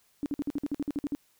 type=tone bursts; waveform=sine; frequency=287.9 Hz; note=D4; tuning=34 cents flat; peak=-27 dBFS; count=12; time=0.23-1.15 s; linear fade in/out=0 ms; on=29 ms; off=52 ms; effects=white hiss -67 dBFS RMS until 1.39 s

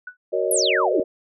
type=tone with exponential decay; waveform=sine; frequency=1480 Hz; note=F#6; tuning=in tune; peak=-28 dBFS; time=0.07-0.17 s; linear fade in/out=5 ms; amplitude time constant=21 ms
type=chord; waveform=sine; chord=D# minor seventh; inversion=first; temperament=just; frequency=373.4 / 466.7 / 560 / 622.3 Hz; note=F#4 / A#4 / C#5 / D#5; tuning=+16 / +2 / +18 / 0 cents; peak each=-25 dBFS; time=0.32-1.04 s; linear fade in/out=20 ms
type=exponential sweep; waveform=sine; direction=down; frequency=11820 to 276.2 Hz; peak=-19 dBFS; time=0.51-1 s; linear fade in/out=2 ms
effects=none

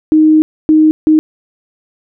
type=tone bursts at uneven times; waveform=sine; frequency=311.1 Hz; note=D#4; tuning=in tune; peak=-4 dBFS; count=3; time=0.12-0.42 / 0.69-0.91 / 1.07-1.19 s; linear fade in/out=0 ms; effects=none

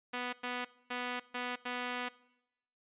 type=tone bursts at uneven times; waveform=5% pulse; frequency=246.9 Hz; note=B3; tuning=in tune; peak=-24 dBFS; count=5; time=0.13-0.33 / 0.43-0.65 / 0.9-1.2 / 1.34-1.56 / 1.65-2.09 s; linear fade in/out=10 ms; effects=noise-tail reverb RT60 0.9 s tail -21 dB re dry + resampled to 8000 Hz

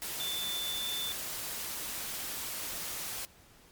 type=tone in noise; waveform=sine; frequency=3526 Hz; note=A7; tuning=3 cents sharp; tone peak=-34 dBFS; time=0.2-1.12 s; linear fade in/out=0 ms; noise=white; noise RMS=-38 dBFS; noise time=0.02-3.25 s; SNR=+1 dB; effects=pink hiss -59 dBFS RMS until 3.71 s + MP3 96 kbps

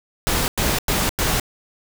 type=noise bursts; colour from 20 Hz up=pink; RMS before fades=-20 dBFS; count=4; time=0.27-1.398 s; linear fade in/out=0 ms; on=210 ms; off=96 ms; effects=none

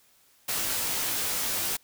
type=noise with comb filter; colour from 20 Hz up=white; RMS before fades=-29 dBFS; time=0.48-1.77 s; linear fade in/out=10 ms; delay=17 ms; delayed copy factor=-0.7; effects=white hiss -62 dBFS RMS until 1.83 s

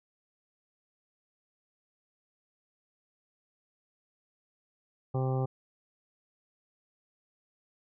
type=harmonic tone; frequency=130.81 Hz; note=C3; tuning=in tune; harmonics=1 / 2 / 3 / 4 / 5 / 6 / 7 / 8 / 9; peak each=-28 / -40 / -36 / -38 / -49 / -39 / -52 / -49 / -48 dBFS; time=5.14-5.46 s; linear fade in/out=10 ms; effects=none

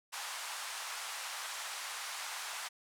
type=band-pass noise; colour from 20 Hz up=pink; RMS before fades=-42 dBFS; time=0.12-2.69 s; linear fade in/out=20 ms; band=830 to 11000 Hz; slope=24 dB/octave; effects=none

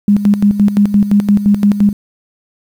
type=tone with tremolo; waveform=sine; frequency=204.1 Hz; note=G#3; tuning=30 cents flat; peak=-5 dBFS; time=0.08-1.93 s; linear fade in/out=2 ms; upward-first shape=square; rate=5.8 Hz; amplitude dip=70%; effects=7-bit

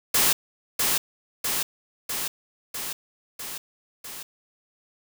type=noise with echo; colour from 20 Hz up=white; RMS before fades=-20 dBFS; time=0.14-0.33 s; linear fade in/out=5 ms; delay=650 ms; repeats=6; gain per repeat=-3 dB; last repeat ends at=4.23 s; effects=none

